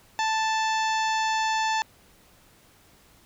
harmonic tone, 880 Hz, A5, in tune, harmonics 1 / 2 / 3 / 4 / 5 / 6 / 7 / 8, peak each -24 / -30 / -34 / -36 / -38 / -40 / -41 / -42 dBFS, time 0.19-1.82 s, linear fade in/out 0 ms, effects pink hiss -57 dBFS RMS until 3.25 s

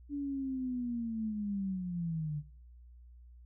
sine linear sweep, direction down, 290.1 to 144.8 Hz, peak -33 dBFS, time 0.09-2.43 s, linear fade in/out 50 ms, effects noise-tail reverb RT60 0.5 s tail -18 dB re dry + added 60 Hz sine -52 dBFS peak until 3.45 s

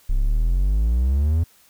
triangle exponential sweep, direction up, 31.69 to 85 Hz, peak -14 dBFS, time 0.09-1.44 s, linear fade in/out 10 ms, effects white hiss -55 dBFS RMS until 1.69 s

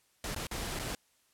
pink noise with dropouts, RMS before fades -37 dBFS, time 0.24-0.95 s, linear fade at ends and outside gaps 1 ms, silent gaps 0.347-0.362 / 0.469-0.512 / 0.79-0.796 s, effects white hiss -70 dBFS RMS until 1.33 s + low-pass 12000 Hz 12 dB/octave

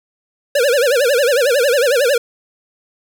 square tone with vibrato, 523.3 Hz, C5, in tune, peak -12 dBFS, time 0.55-2.18 s, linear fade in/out 5 ms, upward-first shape sine, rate 11 Hz, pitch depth 210 cents each way, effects none

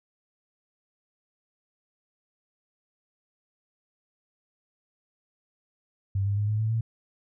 sine tone with pitch steps, 98 / 100.87 / 103.83 / 106.87 / 110 / 113.22 Hz, G2 / G2 / G#2 / A2 / A2 / A2, 0 / +50 / 0 / -50 / 0 / +50 cents, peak -23 dBFS, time 6.15-6.81 s, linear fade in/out 5 ms, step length 110 ms, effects none

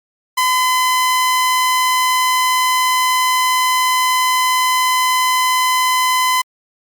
sawtooth tone, 1017 Hz, C6, 50 cents flat, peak -9 dBFS, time 0.37-6.42 s, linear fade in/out 10 ms, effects Opus 48 kbps

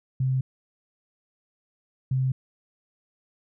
sine tone pair in turn, 130.81 / 130.81 Hz, C3 / C3, 0 / 0 cents, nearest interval unison, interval 0 cents, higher neither, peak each -21 dBFS, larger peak neither, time 0.2-0.41 / 2.11-2.32 s, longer neither, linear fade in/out 5 ms, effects none

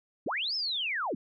sine linear two-way sweep, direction up then down, 142.7 to 5350 to 170.9 Hz, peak -29 dBFS, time 0.26-1.15 s, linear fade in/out 5 ms, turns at 0.55 s, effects none

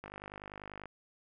click train, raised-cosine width 0.5 ms, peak -29 dBFS, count 42, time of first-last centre 0.04-0.857 s, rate 50.2 Hz, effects none

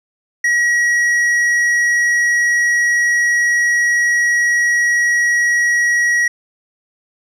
sine tone with tanh clipping, 1911 Hz, A#6, 43 cents sharp, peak -13 dBFS, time 0.44-6.28 s, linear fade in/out 5 ms, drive 8 dB, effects none

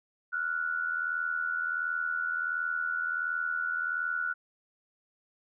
sine tone pair together, 1388.6 / 1470 Hz, F6 / F#6, -10 / -12 cents, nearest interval minor second, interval 98 cents, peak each -34 / -30 dBFS, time 0.32-4.34 s, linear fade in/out 20 ms, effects none

